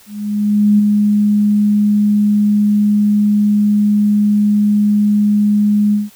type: tone with ADSR envelope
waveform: sine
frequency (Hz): 207.7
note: G#3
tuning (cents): 0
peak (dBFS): -6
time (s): 0.06-6.1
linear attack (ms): 730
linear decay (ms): 10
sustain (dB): -3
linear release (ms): 170
effects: white hiss -45 dBFS RMS until 6.15 s